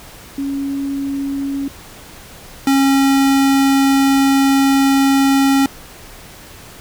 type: tone pair in turn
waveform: sine / square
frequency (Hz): 277.2 / 272.9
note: C#4 / C#4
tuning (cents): 0 / -27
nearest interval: unison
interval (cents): 27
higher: first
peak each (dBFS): -18 / -11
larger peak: second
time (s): 0.38-1.68 / 2.67-5.66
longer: second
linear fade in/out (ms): 2
effects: pink hiss -38 dBFS RMS until 6.8 s